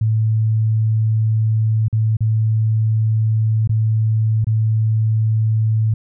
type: tone with dropouts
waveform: sine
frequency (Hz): 110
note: A2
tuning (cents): 0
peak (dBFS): -13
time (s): 0.01-5.94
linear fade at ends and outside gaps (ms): 5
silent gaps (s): 1.883-1.927 / 2.169-2.206 / 3.675-3.693 / 4.445-4.468
effects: none